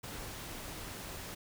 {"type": "noise", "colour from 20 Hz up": "pink", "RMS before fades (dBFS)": -44, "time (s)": [0.03, 1.35], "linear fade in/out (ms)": 10, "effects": []}